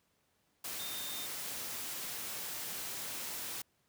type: tone in noise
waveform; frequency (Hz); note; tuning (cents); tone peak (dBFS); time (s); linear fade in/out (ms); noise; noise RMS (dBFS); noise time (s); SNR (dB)
sine; 3639; A#7; -42; -44; 0.79-1.26; 5; white; -41; 0.64-3.62; -6
effects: pink hiss -75 dBFS RMS until 3.88 s + high-pass 80 Hz 12 dB/octave